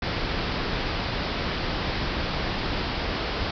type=low-pass noise; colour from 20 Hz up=pink; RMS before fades=-28 dBFS; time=0.02-3.51 s; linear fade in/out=5 ms; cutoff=5200 Hz; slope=96 dB/octave; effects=none